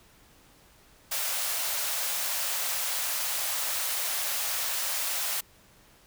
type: high-pass noise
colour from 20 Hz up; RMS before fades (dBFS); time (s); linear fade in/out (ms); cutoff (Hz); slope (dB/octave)
white; -30; 1.11-5.41; 10; 520; 48
effects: pink hiss -58 dBFS RMS until 6.06 s